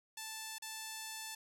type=tone with dropouts; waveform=5% pulse; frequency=880 Hz; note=A5; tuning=in tune; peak=-31 dBFS; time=0.17-1.35 s; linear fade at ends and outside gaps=5 ms; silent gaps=0.584-0.621 s; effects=none